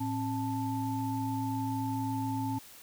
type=tone cluster; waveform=sine; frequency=111.6 / 268.4 / 879 Hz; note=A2 / C4 / A5; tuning=+25 / +44 / -2 cents; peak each=-35 / -33 / -36 dBFS; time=0-2.59 s; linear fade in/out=10 ms; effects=white hiss -52 dBFS RMS until 2.82 s